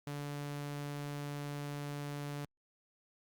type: tone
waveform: sawtooth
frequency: 144.6 Hz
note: D3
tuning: 27 cents flat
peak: -35 dBFS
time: 0.07-2.45 s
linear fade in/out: 2 ms
effects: Opus 48 kbps